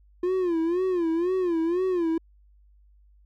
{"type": "tone with vibrato", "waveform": "triangle", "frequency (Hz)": 349.2, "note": "F4", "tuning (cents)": 0, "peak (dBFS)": -20, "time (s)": [0.23, 2.18], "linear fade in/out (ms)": 5, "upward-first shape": "sine", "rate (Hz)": 2, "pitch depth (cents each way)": 130, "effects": ["added 50 Hz sine -54 dBFS peak until 3.25 s"]}